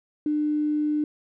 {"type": "tone with tanh clipping", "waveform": "triangle", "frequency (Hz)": 300, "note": "D4", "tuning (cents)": 37, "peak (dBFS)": -21, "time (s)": [0.26, 1.04], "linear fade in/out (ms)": 2, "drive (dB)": 3, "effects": []}